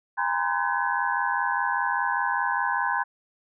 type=tone cluster; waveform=sine; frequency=811 / 938 / 1023 / 1520 / 1688 Hz; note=G#5 / A#5 / C6 / F#6 / G#6; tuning=-41 / +11 / -39 / +46 / +28 cents; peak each=-30 / -29 / -28 / -29 / -31 dBFS; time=0.17-3.04 s; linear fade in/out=20 ms; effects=none